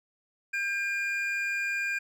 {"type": "tone pair together", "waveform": "triangle", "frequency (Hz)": [1598.4, 2413], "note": ["G6", "D7"], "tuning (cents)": [33, 46], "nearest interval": "perfect fifth", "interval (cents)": 713, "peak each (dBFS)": [-29, -29], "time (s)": [0.53, 1.99], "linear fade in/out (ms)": 10, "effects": []}